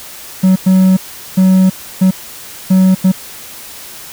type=tone bursts at uneven times; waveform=triangle; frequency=187.5 Hz; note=F#3; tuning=23 cents sharp; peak=-3 dBFS; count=6; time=0.43-0.56 / 0.66-0.97 / 1.37-1.7 / 2.01-2.11 / 2.7-2.95 / 3.04-3.12 s; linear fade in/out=10 ms; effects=white hiss -31 dBFS RMS until 4.12 s